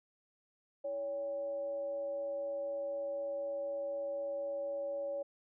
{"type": "tone with frequency modulation", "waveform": "sine", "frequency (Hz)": 563, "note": "C#5", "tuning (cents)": 27, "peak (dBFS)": -35, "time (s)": [0.84, 5.23], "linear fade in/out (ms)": 10, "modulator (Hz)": 237, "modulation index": 0.23, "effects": []}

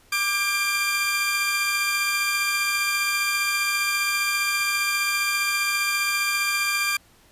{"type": "tone cluster", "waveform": "sawtooth", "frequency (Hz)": [1183, 1604, 2381], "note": ["D6", "G6", "D7"], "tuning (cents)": [12, 39, 23], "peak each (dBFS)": [-25, -25, -20], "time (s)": [0.12, 6.97], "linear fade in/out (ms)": 5, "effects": ["pink hiss -56 dBFS RMS until 7.31 s", "resampled to 32000 Hz"]}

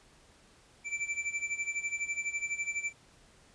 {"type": "tone with tremolo", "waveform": "square", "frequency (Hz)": 2335, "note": "D7", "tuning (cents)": -11, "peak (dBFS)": -30, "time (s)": [0.84, 2.93], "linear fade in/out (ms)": 50, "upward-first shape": "sine", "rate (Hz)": 12, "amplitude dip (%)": 80, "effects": ["pink hiss -61 dBFS RMS until 3.54 s", "resampled to 22050 Hz"]}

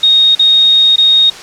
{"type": "tone with dropouts", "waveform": "sine", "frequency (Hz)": 3725, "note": "A#7", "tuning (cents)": -2, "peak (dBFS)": -4, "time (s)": [0.03, 1.3], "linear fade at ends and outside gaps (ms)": 5, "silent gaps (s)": [[0.351, 0.393], [0.96, 0.98]], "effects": ["white hiss -29 dBFS RMS until 1.42 s", "low-pass 6000 Hz 12 dB/octave"]}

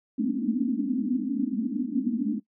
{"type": "band-pass noise", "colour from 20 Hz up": "white", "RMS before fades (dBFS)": -27, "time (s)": [0.18, 2.4], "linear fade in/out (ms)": 10, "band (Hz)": [210, 290], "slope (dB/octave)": 96, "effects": ["noise-tail reverb RT60 0.1 s tail -19 dB re dry"]}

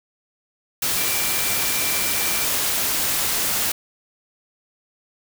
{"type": "tone in noise", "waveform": "sine", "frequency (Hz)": 2349, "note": "D7", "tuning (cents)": 0, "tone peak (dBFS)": -31, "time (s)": [0.97, 2.45], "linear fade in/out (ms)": 5, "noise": "white", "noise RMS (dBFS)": -22, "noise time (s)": [0.82, 3.72], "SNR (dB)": -12, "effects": []}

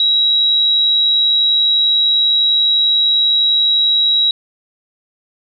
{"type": "tone", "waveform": "sine", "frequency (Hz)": 3863, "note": "B7", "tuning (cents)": -39, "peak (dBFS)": -10, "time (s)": [0, 4.31], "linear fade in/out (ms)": 2, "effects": []}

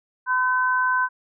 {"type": "tone pair together", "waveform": "sine", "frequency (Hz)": [1013, 1526.1], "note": ["B5", "G6"], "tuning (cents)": [44, -47], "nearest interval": "perfect fifth", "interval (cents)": 709, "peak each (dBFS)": -21, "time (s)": [0.26, 1.09], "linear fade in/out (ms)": 50, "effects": []}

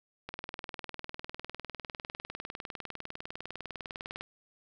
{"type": "click train", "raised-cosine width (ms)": 0.3, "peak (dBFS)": -23, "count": 79, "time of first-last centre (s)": [0.29, 4.21], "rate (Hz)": 19.9, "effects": []}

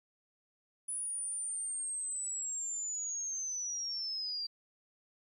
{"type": "linear sweep", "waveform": "sine", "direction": "down", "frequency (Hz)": [9900, 4699], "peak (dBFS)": -35, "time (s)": [0.88, 4.47], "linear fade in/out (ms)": 10, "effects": ["12-bit"]}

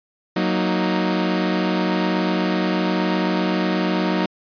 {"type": "chord", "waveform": "sawtooth", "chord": "D# minor", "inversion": "first", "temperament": "equal", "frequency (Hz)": [185, 233.1, 311.1], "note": ["F#3", "A#3", "D#4"], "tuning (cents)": [0, 0, 0], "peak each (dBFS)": [-17, -22, -19], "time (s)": [0.36, 4.26], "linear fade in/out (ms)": 5, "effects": ["resampled to 11025 Hz"]}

